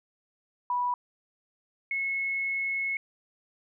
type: tone pair in turn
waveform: sine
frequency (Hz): 981 / 2185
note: B5 / C#7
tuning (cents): -12 / -26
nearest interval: octave + major second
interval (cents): 1386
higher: second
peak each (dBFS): -25 / -27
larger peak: first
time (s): 0.7-0.94 / 1.91-2.97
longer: second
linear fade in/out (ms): 2
effects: none